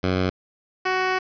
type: tone pair in turn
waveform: 10% pulse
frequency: 92.5 / 372.8 Hz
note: F#2 / F#4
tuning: 0 / +13 cents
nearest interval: 2 octaves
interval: 2413 cents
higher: second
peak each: -12 dBFS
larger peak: neither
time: 0.03-0.3 / 0.85-1.19 s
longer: second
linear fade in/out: 10 ms
effects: resampled to 11025 Hz + 7-bit